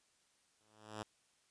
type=tone with exponential growth; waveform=5% pulse; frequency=107.4 Hz; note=A2; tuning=41 cents flat; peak=-29 dBFS; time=0.6-1.03 s; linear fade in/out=5 ms; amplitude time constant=93 ms; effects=white hiss -74 dBFS RMS until 1.5 s + resampled to 22050 Hz